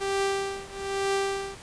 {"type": "tone with tremolo", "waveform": "sawtooth", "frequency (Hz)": 392.6, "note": "G4", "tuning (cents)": 3, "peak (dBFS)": -19, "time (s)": [0, 1.56], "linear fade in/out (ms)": 20, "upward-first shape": "triangle", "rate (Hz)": 1.1, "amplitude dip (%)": 95, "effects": ["pink hiss -45 dBFS RMS until 1.62 s", "resampled to 22050 Hz"]}